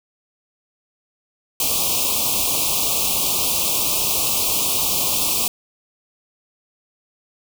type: band-stop noise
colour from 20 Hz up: white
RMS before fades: -20 dBFS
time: 1.6-5.48 s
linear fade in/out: 2 ms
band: 1200 to 2400 Hz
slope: 96 dB/octave
effects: none